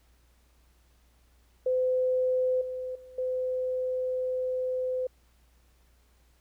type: tone with level steps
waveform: sine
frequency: 510 Hz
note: C5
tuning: 44 cents flat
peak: -23 / -32 / -46 / -27 dBFS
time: 1.66-5.07 s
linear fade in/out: 5 ms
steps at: 2.61 / 2.95 / 3.18 s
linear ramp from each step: 5 ms
effects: added 60 Hz sine -61 dBFS peak until 6.4 s + pink hiss -68 dBFS RMS until 6.4 s